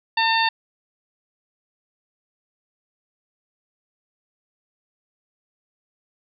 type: harmonic tone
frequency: 903 Hz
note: A5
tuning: 45 cents sharp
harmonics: 1 / 2 / 3 / 4 / 5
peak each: -20 / -23 / -25 / -26 / -27 dBFS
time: 0.17-0.49 s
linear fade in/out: 5 ms
effects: none